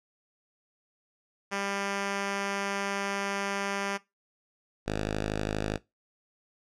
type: tone pair in turn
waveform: 5% pulse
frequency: 198.7 / 52.39 Hz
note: G3 / G#1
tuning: +24 / +16 cents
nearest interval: octave + major seventh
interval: 2308 cents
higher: first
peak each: -18 dBFS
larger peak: neither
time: 1.51-3.98 / 4.86-5.78 s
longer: first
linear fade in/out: 20 ms
effects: noise-tail reverb RT60 0.2 s tail -20 dB re dry + low-pass 7000 Hz 12 dB/octave